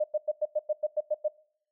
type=tone bursts; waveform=sine; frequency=607 Hz; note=D#5; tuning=43 cents flat; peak=-23 dBFS; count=10; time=0-1.283 s; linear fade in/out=10 ms; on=41 ms; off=97 ms; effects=noise-tail reverb RT60 0.6 s tail -21 dB re dry